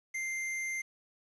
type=tone; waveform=square; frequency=2093 Hz; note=C7; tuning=in tune; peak=-34 dBFS; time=0.14-0.82 s; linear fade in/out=10 ms; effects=resampled to 22050 Hz + 10-bit